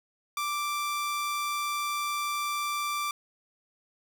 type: tone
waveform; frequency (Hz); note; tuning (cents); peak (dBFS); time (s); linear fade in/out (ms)
sawtooth; 1174.7; D6; 0; -25; 0.37-3.11; 2
effects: none